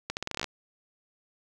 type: accelerating click train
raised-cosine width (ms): 0.2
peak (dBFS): -14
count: 11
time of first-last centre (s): 0.1-0.443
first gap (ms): 69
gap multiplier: 0.83
effects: none